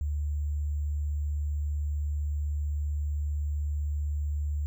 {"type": "tone with sample-and-hold", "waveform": "sine", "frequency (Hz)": 73.7, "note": "D2", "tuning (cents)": 7, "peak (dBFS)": -27, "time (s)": [0.01, 4.66], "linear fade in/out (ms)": 0, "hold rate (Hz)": 7350, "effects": []}